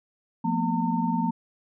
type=tone cluster; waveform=sine; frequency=174.5 / 224.2 / 244.1 / 909 Hz; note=F3 / A3 / B3 / A#5; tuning=-1 / +33 / -20 / -44 cents; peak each=-28 dBFS; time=0.44-1.31 s; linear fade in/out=10 ms; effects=none